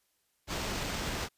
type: noise with sample-and-hold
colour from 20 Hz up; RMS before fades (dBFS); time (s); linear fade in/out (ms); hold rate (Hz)
pink; -35; 0.47-1.29; 50; 11025
effects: white hiss -75 dBFS RMS until 1.37 s + resampled to 32000 Hz